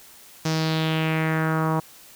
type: tone with low-pass filter sweep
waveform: sawtooth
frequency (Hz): 159.1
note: D#3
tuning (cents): +39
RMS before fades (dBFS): -23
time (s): 0.45-1.8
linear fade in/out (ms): 5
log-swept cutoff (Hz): 5900 to 1000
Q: 3
effects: white hiss -48 dBFS RMS until 2.15 s